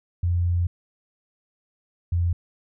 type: tone pair in turn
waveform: sine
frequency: 87.31 / 86.46 Hz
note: F2 / F2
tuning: 0 / -17 cents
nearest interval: unison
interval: 17 cents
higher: first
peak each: -19 / -19 dBFS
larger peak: neither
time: 0.23-0.67 / 2.12-2.33 s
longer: first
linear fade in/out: 5 ms
effects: none